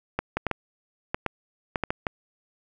clicks, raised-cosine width 0.5 ms, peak -10 dBFS, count 10, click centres 0.19 / 0.37 / 0.467 / 0.513 / 1.145 / 1.263 / 1.758 / 1.837 / 1.905 / 2.068 s, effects none

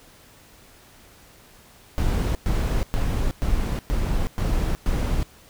brown noise bursts, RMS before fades -22 dBFS, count 7, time 1.98-5.23 s, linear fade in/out 0 ms, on 370 ms, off 110 ms, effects pink hiss -51 dBFS RMS until 5.49 s

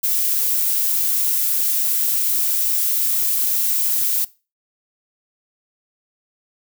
violet noise, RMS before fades -19 dBFS, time 0.03-4.25 s, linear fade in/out 10 ms, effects noise-tail reverb RT60 0.3 s tail -20 dB re dry

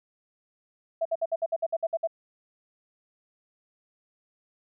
sine tone bursts, 659.3 Hz, E5, in tune, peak -23 dBFS, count 11, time 1.01-2.074 s, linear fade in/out 10 ms, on 44 ms, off 58 ms, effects none

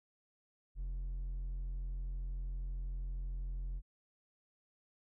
sine tone with hard clipping, 43.65 Hz, F1, in tune, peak -38 dBFS, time 0.75-3.82 s, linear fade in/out 50 ms, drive 3 dB, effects none

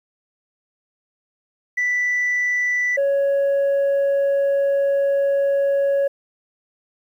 sine tone pair in turn, 1975.5 / 556.9 Hz, B6 / C#5, 0 / +8 cents, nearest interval octave + minor seventh, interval 2192 cents, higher first, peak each -16 / -13 dBFS, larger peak second, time 1.77-2.97 / 2.97-6.08 s, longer second, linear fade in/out 10 ms, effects tanh soft clip ceiling -15 dBFS + 9-bit

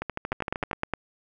two click trains, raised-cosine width 0.5 ms, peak -15 / -11 dBFS, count 10 / 7, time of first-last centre 0.02-0.712 / 0.32-0.937 s, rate 13 / 9.73 Hz, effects none

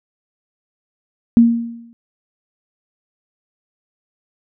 sine tone with exponential decay, 233.1 Hz, A#3, in tune, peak -3 dBFS, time 1.37-1.93 s, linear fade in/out 0 ms, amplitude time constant 120 ms, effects none

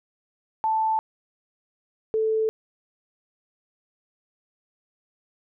sine tone pair in turn, 880 / 439.5 Hz, A5 / A4, 0 / -2 cents, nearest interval octave, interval 1202 cents, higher first, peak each -20 dBFS, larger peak neither, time 0.64-0.99 / 2.14-2.49 s, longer neither, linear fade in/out 0 ms, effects none

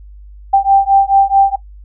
sine beating tone pair, 784 / 788.6 Hz, G5 / G5, 0 / +10 cents, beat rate 4.6 Hz, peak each -10 dBFS, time 0.53-1.56 s, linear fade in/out 10 ms, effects noise-tail reverb RT60 0.1 s tail -17 dB re dry + added 50 Hz sine -33 dBFS peak until 1.84 s

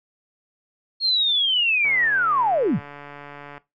sine linear sweep, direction down, 4294 to 77.2 Hz, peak -17 dBFS, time 1-2.8 s, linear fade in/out 50 ms
click train, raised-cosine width 0.5 ms, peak -24 dBFS, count 250, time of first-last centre 1.85-3.579 s, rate 144 Hz
effects noise-tail reverb RT60 0.2 s tail -18 dB re dry

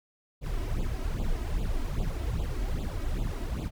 brown noise with flanger, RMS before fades -30 dBFS, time 0.41-3.71 s, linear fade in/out 50 ms, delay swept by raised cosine 0.26 to 3.16 ms, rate 2.5 Hz, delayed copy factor +1, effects none

